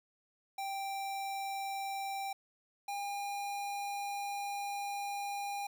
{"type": "tone pair in turn", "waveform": "square", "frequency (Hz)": [785, 806.6], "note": ["G5", "G5"], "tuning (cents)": [2, 49], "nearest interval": "unison", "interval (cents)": 47, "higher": "second", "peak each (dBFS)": [-37, -37], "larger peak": "neither", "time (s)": [[0.58, 2.33], [2.88, 5.67]], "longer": "second", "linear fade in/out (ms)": 5, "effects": ["11-bit"]}